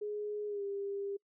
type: tone with pitch glide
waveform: sine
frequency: 417.6 to 399.2 Hz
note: G#4 to G4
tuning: +10 to +32 cents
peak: -35 dBFS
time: 0.01-1.17 s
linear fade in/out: 10 ms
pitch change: -78 cents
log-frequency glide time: 0.47-0.63 s
effects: noise-tail reverb RT60 0.1 s tail -26 dB re dry